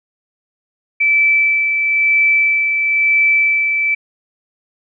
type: tone with tremolo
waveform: sine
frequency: 2318 Hz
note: D7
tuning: 23 cents flat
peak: -9 dBFS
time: 1-3.95 s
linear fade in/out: 10 ms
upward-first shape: sine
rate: 1 Hz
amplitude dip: 40%
effects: none